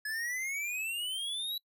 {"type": "exponential sweep", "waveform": "square", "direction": "up", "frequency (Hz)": [1696, 3951], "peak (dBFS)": -34, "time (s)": [0.05, 1.58], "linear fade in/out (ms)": 5, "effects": ["noise-tail reverb RT60 0.1 s tail -24 dB re dry"]}